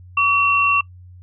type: tone pair together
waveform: sine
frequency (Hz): 1141.6 / 2721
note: D6 / F7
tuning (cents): -49 / -46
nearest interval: octave + minor third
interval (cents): 1503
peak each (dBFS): -16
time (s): 0.17-0.81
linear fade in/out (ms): 5
effects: noise-tail reverb RT60 0.1 s tail -22 dB re dry + added 90 Hz sine -39 dBFS peak until 1.22 s